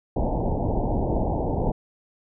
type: low-pass noise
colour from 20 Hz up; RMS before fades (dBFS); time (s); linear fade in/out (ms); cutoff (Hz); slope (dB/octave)
pink; -24; 0.16-1.72; 5; 910; 96
effects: none